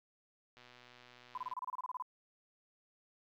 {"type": "click train", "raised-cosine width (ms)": 0.2, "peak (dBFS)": -39, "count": 119, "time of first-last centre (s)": [0.57, 1.529], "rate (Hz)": 123}
{"type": "tone bursts", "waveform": "sine", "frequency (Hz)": 1007, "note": "B5", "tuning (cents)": 33, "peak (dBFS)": -37, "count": 13, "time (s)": [1.35, 2.024], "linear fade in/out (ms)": 2, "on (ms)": 26, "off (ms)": 28}
{"effects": ["low-pass 4000 Hz 12 dB/octave", "12-bit"]}